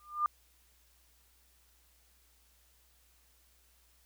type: tone with exponential growth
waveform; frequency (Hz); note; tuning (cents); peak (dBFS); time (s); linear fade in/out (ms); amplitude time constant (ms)
sine; 1202; D6; +40; -23; 0-0.26; 1; 56
effects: added 60 Hz sine -68 dBFS peak until 4.05 s + white hiss -68 dBFS RMS until 4.05 s